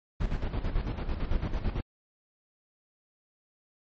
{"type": "noise with tremolo", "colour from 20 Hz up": "brown", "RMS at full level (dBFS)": -28, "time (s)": [0.2, 1.81], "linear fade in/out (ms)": 10, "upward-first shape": "square", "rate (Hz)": 9, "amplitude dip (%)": 60, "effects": ["low-pass 4000 Hz 12 dB/octave", "MP3 32 kbps"]}